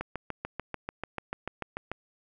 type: click train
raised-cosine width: 0.5 ms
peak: -18 dBFS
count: 14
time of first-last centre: 0.01-1.916 s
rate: 6.82 Hz
effects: none